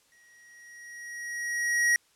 square tone with exponential growth, 1900 Hz, A#6, 33 cents sharp, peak -20 dBFS, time 0.12-1.96 s, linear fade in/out 1 ms, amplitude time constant 400 ms, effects white hiss -65 dBFS RMS until 2.15 s + low-pass 10000 Hz 12 dB/octave

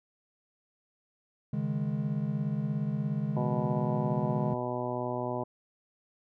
triangle chord, C# suspended second, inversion none, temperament equal, 138.59 / 155.56 / 207.7 Hz, C#3 / D#3 / G#3, 0 / 0 / 0 cents, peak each -31 dBFS, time 1.53-4.54 s, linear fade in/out 5 ms
harmonic tone, 123.5 Hz, B2, in tune, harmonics 1 / 2 / 3 / 4 / 5 / 6 / 7 / 8, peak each -38 / -38 / -37 / -41 / -36 / -42 / -40 / -40 dBFS, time 3.36-5.44 s, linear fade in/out 10 ms
effects none

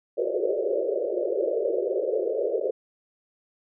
pink band-pass noise, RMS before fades -26 dBFS, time 0.17-2.71 s, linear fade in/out 10 ms, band 360 to 610 Hz, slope 96 dB/octave, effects none

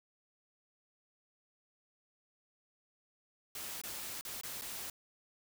white noise with dropouts, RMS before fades -43 dBFS, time 3.55-4.9 s, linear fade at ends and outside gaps 2 ms, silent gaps 3.815-3.836 / 4.211-4.25 / 4.412-4.434 / 4.613-4.619 s, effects none

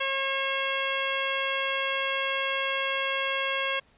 harmonic tone with a mistuned harmonic, 541 Hz, C#5, 42 cents flat, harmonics 1 / 2 / 3 / 4 / 5 / 6, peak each -33 / -33 / -33 / -33 / -33 / -33 dBFS, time 0-3.8 s, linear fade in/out 10 ms, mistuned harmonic 6, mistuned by +26 cents, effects pink hiss -62 dBFS RMS until 3.97 s + resampled to 8000 Hz

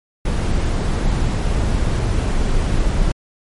brown noise, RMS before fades -17 dBFS, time 0.25-3.12 s, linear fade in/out 5 ms, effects MP3 48 kbps

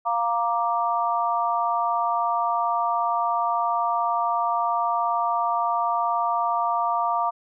sine chord, Bb major, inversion second, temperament equal with one note detuned, 698.5 / 935.6 / 1174.7 Hz, F5 / Bb5 / D6, 0 / +6 / 0 cents, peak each -25 dBFS, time 0.05-7.31 s, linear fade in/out 20 ms, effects none

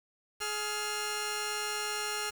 10% pulse tone pair together, 420.7 / 1396.9 Hz, G#4 / F6, +22 / 0 cents, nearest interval octave + major sixth, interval 2078 cents, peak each -27 dBFS, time 0.4-2.31 s, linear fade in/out 20 ms, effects 8-bit

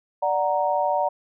sine chord, D augmented, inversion none, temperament equal, 587.3 / 740 / 932.3 Hz, D5 / F#5 / A#5, 0 / 0 / 0 cents, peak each -24 dBFS, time 0.22-1.09 s, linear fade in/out 10 ms, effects none

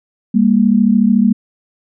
sine tone pair together, 200.8 / 234.6 Hz, G3 / A#3, +42 / +11 cents, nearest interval minor third, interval 269 cents, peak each -11 dBFS, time 0.34-1.33 s, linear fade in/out 10 ms, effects none

